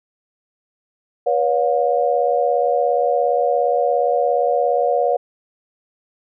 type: tone cluster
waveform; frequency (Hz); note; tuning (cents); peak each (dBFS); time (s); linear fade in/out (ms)
sine; 485.8 / 563 / 715; B4 / C#5 / F5; -29 / +27 / +41; -19; 1.26-5.17; 10
effects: none